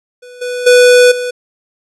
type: tone with level steps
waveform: square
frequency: 493.9 Hz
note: B4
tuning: in tune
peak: -33 / -18 / -4 / -17 dBFS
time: 0.22-1.31 s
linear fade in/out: 10 ms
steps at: 0.41 / 0.66 / 1.11 s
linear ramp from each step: 10 ms
effects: resampled to 24000 Hz